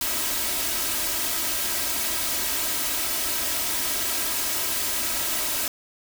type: noise with comb filter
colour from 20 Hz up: white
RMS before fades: -26 dBFS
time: 0.01-5.68 s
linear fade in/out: 2 ms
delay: 3.1 ms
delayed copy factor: +0.65
effects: none